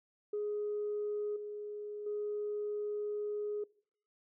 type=tone with level steps; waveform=sine; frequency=416.9 Hz; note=G#4; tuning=7 cents sharp; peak=-32 / -39 / -33 dBFS; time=0.33-3.64 s; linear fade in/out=5 ms; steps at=1.36 / 2.06 s; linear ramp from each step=5 ms; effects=noise-tail reverb RT60 0.6 s tail -24 dB re dry + tanh soft clip ceiling -29 dBFS